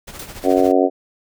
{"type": "noise with tremolo", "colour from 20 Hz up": "pink", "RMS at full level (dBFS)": -33, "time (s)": [0.07, 0.72], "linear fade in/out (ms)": 10, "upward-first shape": "sine", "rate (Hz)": 14, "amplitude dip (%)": 60}
{"type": "noise with exponential decay", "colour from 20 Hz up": "white", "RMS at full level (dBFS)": -28, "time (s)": [0.19, 0.36], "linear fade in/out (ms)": 5, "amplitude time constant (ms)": 35}
{"type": "harmonic tone", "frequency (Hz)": 92.5, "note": "F#2", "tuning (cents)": 0, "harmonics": [3, 4, 5, 6, 7, 8], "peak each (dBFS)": [-17, -18, -19, -20, -20, -21], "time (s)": [0.43, 0.9], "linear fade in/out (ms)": 50}
{"effects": []}